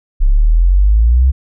sine exponential sweep, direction up, 32.7 to 67.6 Hz, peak -6 dBFS, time 0.2-1.32 s, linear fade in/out 20 ms, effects none

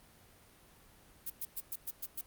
violet noise bursts, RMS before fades -38 dBFS, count 7, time 1.26-2.214 s, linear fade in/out 10 ms, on 42 ms, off 110 ms, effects pink hiss -61 dBFS RMS until 2.26 s + Opus 32 kbps

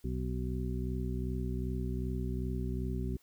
harmonic tone, 62.6 Hz, B1, 24 cents sharp, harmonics 1 / 2 / 3 / 4 / 6, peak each -35 / -38 / -40 / -41 / -43 dBFS, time 0.04-3.17 s, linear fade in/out 5 ms, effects white hiss -68 dBFS RMS until 3.22 s

